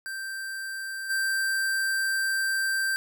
square tone with level steps, 1568 Hz, G6, in tune, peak -33 / -25 dBFS, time 0.06-2.96 s, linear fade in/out 0 ms, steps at 1.09 s, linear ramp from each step 20 ms, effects none

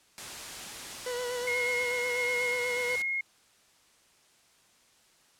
white noise, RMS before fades -40 dBFS, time 0.18-3.02 s, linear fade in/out 0 ms
40% pulse tone with vibrato, 491.9 Hz, B4, 7 cents flat, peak -31 dBFS, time 1.06-2.96 s, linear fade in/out 5 ms, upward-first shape sine, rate 8.2 Hz, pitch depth 32 cents each way
sine tone with tremolo, 2154 Hz, C7, 50 cents sharp, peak -28 dBFS, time 1.47-3.21 s, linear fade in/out 5 ms, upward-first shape square, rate 1.4 Hz, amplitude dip 25%
effects white hiss -63 dBFS RMS until 5.39 s + low-pass 9000 Hz 12 dB/octave

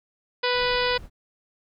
harmonic tone, 493.9 Hz, B4, in tune, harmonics 1 / 2 / 3 / 4 / 5 / 6 / 7 / 8 / 9 / 10, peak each -25 / -28 / -30 / -31 / -32 / -33 / -33 / -34 / -35 / -35 dBFS, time 0.43-0.98 s, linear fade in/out 10 ms
brown noise, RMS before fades -41 dBFS, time 0.52-1.1 s, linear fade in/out 50 ms
effects none

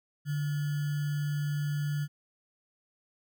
sine tone with sample-and-hold, 146.83 Hz, D3, in tune, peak -28 dBFS, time 0.25-2.08 s, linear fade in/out 50 ms, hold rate 1575 Hz, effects none

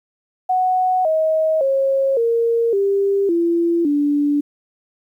sine tone with pitch steps, 740 / 633.1 / 541.7 / 463.5 / 396.6 / 339.3 / 290.3 Hz, F#5 / D#5 / C#5 / A#4 / G4 / F4 / D4, 0 / +30 / -40 / -10 / +20 / -50 / -20 cents, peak -14 dBFS, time 0.49-4.41 s, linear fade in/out 10 ms, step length 560 ms, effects 9-bit

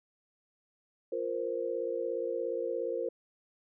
sine chord, F suspended fourth, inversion none, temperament equal, 349.2 / 466.2 / 523.3 Hz, F4 / Bb4 / C5, 0 / 0 / 0 cents, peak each -38 / -34 / -35 dBFS, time 1.12-3.09 s, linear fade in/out 5 ms, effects none

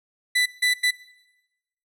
30% pulse tone bursts at uneven times, 1987 Hz, B6, 10 cents sharp, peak -15 dBFS, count 3, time 0.35-0.46 / 0.62-0.74 / 0.83-0.91 s, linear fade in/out 10 ms, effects noise-tail reverb RT60 1.0 s tail -20 dB re dry + low-pass 12000 Hz 12 dB/octave

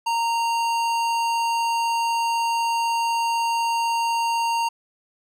sine tone with hard clipping, 926 Hz, A#5, 12 cents flat, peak -22 dBFS, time 0.06-4.69 s, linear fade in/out 10 ms, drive 16 dB, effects none

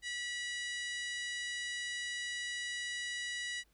harmonic tone, 973 Hz, B5, 26 cents flat, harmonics 2 / 3 / 4 / 5 / 6 / 7 / 8 / 9 / 10, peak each -39 / -45 / -45 / -52 / -52 / -52 / -54 / -54 / -59 dBFS, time 0.02-3.64 s, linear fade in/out 50 ms, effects added 50 Hz sine -70 dBFS peak until 3.73 s + pink hiss -74 dBFS RMS until 3.73 s

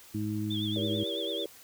harmonic tone, 105.9 Hz, G#2, 34 cents sharp, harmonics 1 / 2 / 3, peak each -34 / -34 / -34 dBFS, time 0.14-1.04 s, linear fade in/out 10 ms
sine tone with vibrato, 3400 Hz, G#7, 40 cents sharp, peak -34 dBFS, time 0.5-1.45 s, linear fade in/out 10 ms, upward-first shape triangle, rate 9.1 Hz, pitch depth 110 cents each way
sine chord, E diminished seventh, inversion none, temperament just, 329.6 / 395.6 / 474.7 / 569.6 Hz, E4 / G4 / Bb4 / Db5, 0 / +16 / +31 / +47 cents, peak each -38 dBFS, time 0.76-1.46 s, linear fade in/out 2 ms
effects white hiss -53 dBFS RMS until 1.63 s

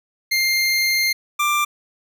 25% pulse tone pair in turn, 2108 / 1183.1 Hz, C7 / D6, +12 / +12 cents, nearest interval minor seventh, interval 1000 cents, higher first, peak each -13 dBFS, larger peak neither, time 0.31-1.13 / 1.39-1.65 s, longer first, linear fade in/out 10 ms, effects none

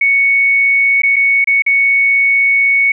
sine tone with dropouts, 2221 Hz, C#7, 3 cents sharp, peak -8 dBFS, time 0.01-2.92 s, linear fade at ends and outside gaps 5 ms, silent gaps 1.02-1.033 / 1.16-1.164 / 1.444-1.472 / 1.622-1.663 s, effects none

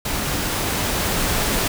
pink noise with level ramp, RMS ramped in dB -24 to -20 dBFS, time 0.05-1.68 s, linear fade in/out 5 ms, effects none

